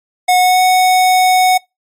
square tone with pitch glide, 729 to 739.6 Hz, F#5 to F#5, -26 to -1 cents, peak -8 dBFS, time 0.28-1.58 s, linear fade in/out 10 ms, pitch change +25 cents, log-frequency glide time 0.38-0.61 s, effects noise-tail reverb RT60 0.2 s tail -25 dB re dry + MP3 64 kbps

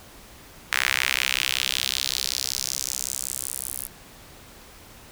sawtooth tone with high-pass filter sweep, 65.3 Hz, C2, 3 cents flat, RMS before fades -27 dBFS, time 0.72-3.87 s, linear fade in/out 5 ms, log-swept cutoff 1800 to 11000 Hz, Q 2.1, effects pink hiss -47 dBFS RMS until 5.11 s

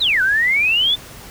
sine exponential two-way sweep, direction down then up, 4223 to 1480 to 3575 Hz, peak -13 dBFS, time 0-0.96 s, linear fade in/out 20 ms, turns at 0.22 s, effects pink hiss -38 dBFS RMS until 1.3 s

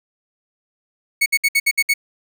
40% pulse tone bursts, 2217 Hz, C#7, in tune, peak -12 dBFS, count 7, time 1.21-1.939 s, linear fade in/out 10 ms, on 51 ms, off 62 ms, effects none

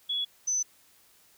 sine tone pair in turn, 3378 / 6047 Hz, G#7 / F#8, +29 / +37 cents, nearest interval minor seventh, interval 1008 cents, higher second, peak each -27 / -25 dBFS, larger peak second, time 0.09-0.25 / 0.47-0.63 s, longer neither, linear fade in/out 10 ms, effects white hiss -61 dBFS RMS until 1.37 s

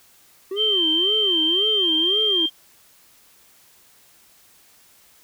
triangle tone with vibrato, 370 Hz, F#4, in tune, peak -23 dBFS, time 0.51-2.46 s, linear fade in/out 5 ms, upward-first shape sine, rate 1.9 Hz, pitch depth 280 cents each way
sine tone with pitch glide, 3127 to 3178 Hz, G7 to G7, -5 to +23 cents, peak -17 dBFS, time 0.56-2.5 s, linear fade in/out 50 ms, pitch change +28 cents, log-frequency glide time 1.27-2.34 s
effects white hiss -54 dBFS RMS until 5.23 s

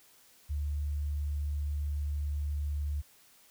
sine tone, 73.1 Hz, D2, 7 cents flat, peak -30 dBFS, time 0.49-3.02 s, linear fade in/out 20 ms, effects white hiss -61 dBFS RMS until 3.5 s

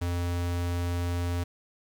square tone, 87.31 Hz, F2, in tune, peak -28 dBFS, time 0.01-1.44 s, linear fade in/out 10 ms, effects 9-bit

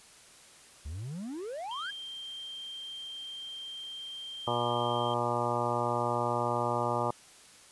triangle exponential sweep, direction up, 66.9 to 1700 Hz, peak -34 dBFS, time 0.85-1.91 s, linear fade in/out 10 ms
sine tone, 3166 Hz, G7, 17 cents sharp, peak -39 dBFS, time 1.71-5.14 s, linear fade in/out 2 ms
harmonic tone, 120 Hz, B2, 49 cents flat, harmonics 1 / 2 / 3 / 4 / 5 / 6 / 7 / 8 / 9 / 10, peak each -37 / -40 / -38 / -37 / -35 / -38 / -35 / -36 / -39 / -36 dBFS, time 4.47-7.11 s, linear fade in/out 5 ms
effects white hiss -55 dBFS RMS until 7.71 s + resampled to 24000 Hz

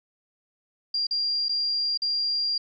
sine tone with dropouts, 4776 Hz, D8, 28 cents sharp, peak -23 dBFS, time 0.94-2.58 s, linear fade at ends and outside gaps 5 ms, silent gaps 1.069-1.109 / 1.485-1.492 / 1.975-2.019 s, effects none

